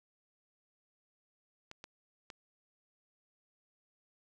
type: clicks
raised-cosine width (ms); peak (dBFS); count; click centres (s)
0.2; -29; 3; 1.714 / 1.841 / 2.302
effects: none